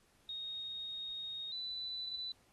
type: tone pair in turn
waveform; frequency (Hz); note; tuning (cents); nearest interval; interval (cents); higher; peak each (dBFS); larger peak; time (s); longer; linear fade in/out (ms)
sine; 3729 / 3985; A#7 / B7; 0 / +15; minor second; 115; second; -40 / -39; second; 0.29-1.52 / 1.52-2.32; first; 2
effects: pink hiss -70 dBFS RMS until 2.52 s + AAC 32 kbps